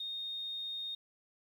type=tone; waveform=sine; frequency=3695 Hz; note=A#7; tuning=16 cents flat; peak=-37 dBFS; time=0-0.95 s; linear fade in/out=5 ms; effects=11-bit